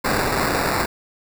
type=noise with sample-and-hold; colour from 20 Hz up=white; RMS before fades=-21 dBFS; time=0.04-0.86 s; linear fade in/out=10 ms; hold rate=3150 Hz; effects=none